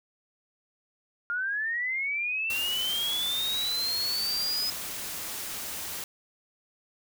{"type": "linear sweep", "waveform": "sine", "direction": "up", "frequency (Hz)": [1400, 5060], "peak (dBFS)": -27, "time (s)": [1.3, 4.7], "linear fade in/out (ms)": 0}
{"type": "noise", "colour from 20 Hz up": "white", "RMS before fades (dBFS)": -36, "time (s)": [2.5, 6.04], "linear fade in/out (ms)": 2}
{"effects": []}